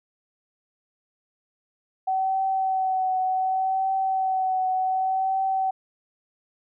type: tone with vibrato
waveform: sine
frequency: 758 Hz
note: F#5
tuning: 42 cents sharp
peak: -21 dBFS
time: 2.07-5.71 s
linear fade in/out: 10 ms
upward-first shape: triangle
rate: 0.67 Hz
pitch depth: 26 cents each way
effects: none